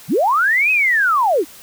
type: linear two-way sweep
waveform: sine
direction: up then down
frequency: 112.6 to 2578 to 263.4 Hz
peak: -12 dBFS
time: 0.08-1.45 s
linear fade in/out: 50 ms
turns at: 0.71 s
effects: white hiss -41 dBFS RMS until 1.62 s